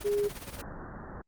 pink noise with tremolo, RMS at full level -39 dBFS, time 0-0.62 s, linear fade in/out 10 ms, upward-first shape sine, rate 17 Hz, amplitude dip 70%
sine tone, 410 Hz, G#4, 22 cents flat, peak -25 dBFS, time 0.04-0.29 s, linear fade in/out 20 ms
pink low-pass noise, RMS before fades -42 dBFS, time 0.56-1.22 s, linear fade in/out 10 ms, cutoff 1800 Hz, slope 96 dB/octave
effects Opus 24 kbps

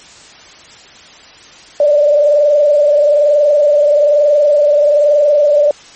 sine tone with frequency modulation, 587.3 Hz, D5, in tune, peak -6 dBFS, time 1.8-5.71 s, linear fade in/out 2 ms, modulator 21.1 Hz, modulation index 0.86, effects white hiss -38 dBFS RMS until 5.95 s + MP3 32 kbps

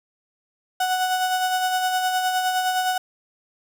35% pulse tone with tremolo, 740 Hz, F#5, in tune, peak -17 dBFS, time 0.8-2.98 s, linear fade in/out 5 ms, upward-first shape sine, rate 9.7 Hz, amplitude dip 40%, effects none

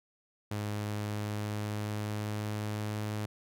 sawtooth tone with pitch glide, 104.4 to 106.04 Hz, G#2 to G#2, +10 to +37 cents, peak -29 dBFS, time 0.51-3.26 s, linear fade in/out 5 ms, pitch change +27 cents, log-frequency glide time 0.73-2.96 s, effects none

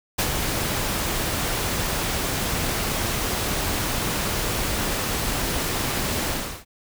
pink noise with ADSR envelope, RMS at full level -20 dBFS, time 0.18-6.65 s, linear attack 12 ms, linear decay 73 ms, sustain -5 dB, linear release 360 ms, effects none

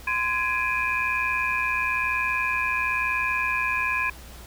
sine tone cluster, 1029 / 1666 / 2390 / 2511 Hz, C6 / G#6 / D7 / D#7, -29 / +5 / +30 / +15 cents, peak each -28 dBFS, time 0.07-4.1 s, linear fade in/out 5 ms, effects added 60 Hz sine -43 dBFS peak until 4.46 s + pink hiss -46 dBFS RMS until 4.46 s

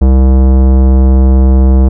sine tone with tanh clipping, 65.41 Hz, C2, in tune, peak -5 dBFS, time 0.01-1.89 s, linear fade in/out 10 ms, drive 18 dB, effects none

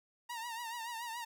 sawtooth tone with vibrato, 932.3 Hz, A#5, in tune, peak -36 dBFS, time 0.29-1.25 s, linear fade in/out 10 ms, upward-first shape triangle, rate 7 Hz, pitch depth 88 cents each way, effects 13-bit

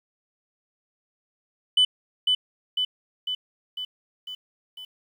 sine tone with echo, 3000 Hz, F#7, 23 cents sharp, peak -13 dBFS, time 1.77-1.85 s, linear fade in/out 5 ms, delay 500 ms, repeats 6, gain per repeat -4 dB, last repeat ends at 4.85 s, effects tanh soft clip ceiling -13 dBFS + 9-bit

